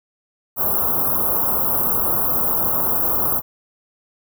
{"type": "band-stop noise", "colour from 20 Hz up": "white", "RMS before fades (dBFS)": -19, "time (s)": [0.56, 3.42], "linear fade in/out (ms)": 50, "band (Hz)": [1300, 12000], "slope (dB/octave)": 48, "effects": []}